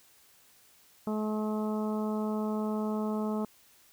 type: harmonic tone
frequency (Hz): 214.2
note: A3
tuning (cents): -46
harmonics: 1 / 2 / 3 / 4 / 5 / 6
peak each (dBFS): -30 / -36 / -40 / -42 / -44 / -46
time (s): 1.07-3.45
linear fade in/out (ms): 2
effects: white hiss -61 dBFS RMS until 3.92 s